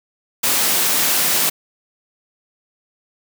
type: high-pass noise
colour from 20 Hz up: white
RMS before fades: -17 dBFS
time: 0.43-1.5 s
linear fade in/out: 10 ms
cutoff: 130 Hz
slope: 24 dB/octave
effects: none